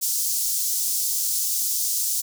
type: high-pass noise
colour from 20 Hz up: pink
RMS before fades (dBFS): -24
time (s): 0.01-2.22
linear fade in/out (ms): 20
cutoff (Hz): 5600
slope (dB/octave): 24
effects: none